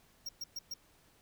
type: tone bursts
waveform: square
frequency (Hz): 5588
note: F8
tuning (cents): 0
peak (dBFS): -38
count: 4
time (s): 0.26-0.74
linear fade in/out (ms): 5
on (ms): 30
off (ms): 120
effects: pink hiss -66 dBFS RMS until 1.21 s